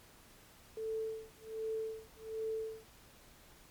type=tone with tremolo; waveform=sine; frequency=442.1 Hz; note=A4; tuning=8 cents sharp; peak=-34 dBFS; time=0.77-2.86 s; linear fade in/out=2 ms; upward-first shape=sine; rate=1.3 Hz; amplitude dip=100%; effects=pink hiss -60 dBFS RMS until 3.7 s + MP3 96 kbps

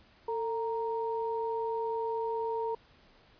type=tone pair together; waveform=sine; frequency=449 / 932.3 Hz; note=A4 / A#5; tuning=+35 / 0 cents; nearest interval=octave + minor second; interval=1265 cents; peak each=-32 / -34 dBFS; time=0.28-2.75 s; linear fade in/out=5 ms; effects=pink hiss -61 dBFS RMS until 3.39 s + resampled to 11025 Hz

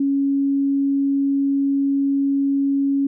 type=tone; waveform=sine; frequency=277.2 Hz; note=C#4; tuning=in tune; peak=-16 dBFS; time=0-3.07 s; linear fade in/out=5 ms; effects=none

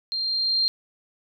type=tone with level ramp; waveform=sine; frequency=4186 Hz; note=C8; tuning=in tune; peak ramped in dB=-25 to -18 dBFS; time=0.12-0.68 s; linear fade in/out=0 ms; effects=none

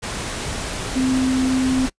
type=tone in noise; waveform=sine; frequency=259.3 Hz; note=C4; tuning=15 cents flat; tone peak=-16 dBFS; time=0.95-1.87 s; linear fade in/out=20 ms; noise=pink; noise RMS=-27 dBFS; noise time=0.02-1.9 s; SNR=+8 dB; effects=noise-tail reverb RT60 0.1 s tail -24 dB re dry + resampled to 22050 Hz

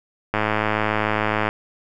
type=click train; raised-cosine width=0.5 ms; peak=-5 dBFS; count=124; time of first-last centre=0.34-1.49 s; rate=107 Hz; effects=none

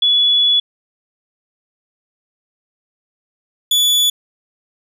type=tone pair in turn; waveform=sine / 40% pulse; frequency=3410 / 3450 Hz; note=G#7 / A7; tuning=+45 / -35 cents; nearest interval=unison; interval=20 cents; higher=second; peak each=-10 dBFS; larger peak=neither; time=0.02-0.6 / 3.71-4.1 s; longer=first; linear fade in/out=5 ms; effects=none

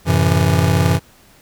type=chord; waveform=square; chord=F# half-diminished seventh; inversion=none; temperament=just; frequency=92.5 / 111 / 133.2 / 166.5 Hz; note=F#2 / A2 / C3 / E3; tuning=0 / +16 / +31 / +18 cents; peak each=-17 / -22 / -19 / -18 dBFS; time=0.05-1 s; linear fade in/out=50 ms; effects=pink hiss -49 dBFS RMS until 1.41 s

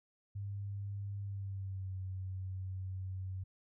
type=tone with pitch glide; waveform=sine; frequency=100.2 to 94.03 Hz; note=G2 to F#2; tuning=+38 to +28 cents; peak=-38 dBFS; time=0.35-3.44 s; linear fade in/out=10 ms; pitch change=-110 cents; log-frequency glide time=1.2-1.95 s; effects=none

